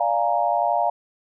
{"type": "chord", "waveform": "sine", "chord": "Bb dominant seventh", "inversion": "first", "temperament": "equal", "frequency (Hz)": [587.3, 698.5, 830.6, 932.3], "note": ["D5", "F5", "Ab5", "Bb5"], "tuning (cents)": [0, 0, 0, 0], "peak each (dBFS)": [-26, -21, -25, -25], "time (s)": [0, 0.9], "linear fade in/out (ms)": 5, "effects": []}